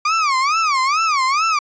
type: tone with vibrato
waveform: 35% pulse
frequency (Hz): 1174.7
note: D6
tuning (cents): 0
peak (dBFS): -13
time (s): 0.05-1.59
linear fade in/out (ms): 5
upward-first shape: sine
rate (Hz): 2.3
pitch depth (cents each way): 220
effects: resampled to 16000 Hz